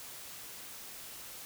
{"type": "silence", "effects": ["white hiss -47 dBFS RMS until 1.45 s"]}